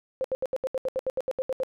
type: tone bursts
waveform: sine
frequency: 522 Hz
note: C5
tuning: 4 cents flat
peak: -24 dBFS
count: 14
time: 0.21-1.634 s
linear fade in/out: 0 ms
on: 33 ms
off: 74 ms
effects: none